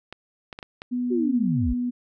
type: clicks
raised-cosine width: 0.3 ms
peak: -20 dBFS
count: 5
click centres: 0.126 / 0.528 / 0.589 / 0.628 / 0.819 s
type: tone with pitch glide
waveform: sine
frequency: 246.9 to 245.3 Hz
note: B3 to B3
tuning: 0 to -12 cents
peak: -23 dBFS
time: 0.91-1.91 s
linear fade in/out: 20 ms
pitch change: -12 cents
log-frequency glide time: 1.02-1.1 s
type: linear sweep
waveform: sine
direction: down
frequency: 382.6 to 42.93 Hz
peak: -22 dBFS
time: 1.1-1.74 s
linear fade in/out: 20 ms
effects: none